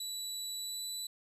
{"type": "tone with pitch glide", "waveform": "25% pulse", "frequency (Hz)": [3944, 3969], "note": ["B7", "B7"], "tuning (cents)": [-3, 8], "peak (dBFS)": -33, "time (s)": [0, 1.07], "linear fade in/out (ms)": 5, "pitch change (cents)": 11, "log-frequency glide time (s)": [0.58, 0.84], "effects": []}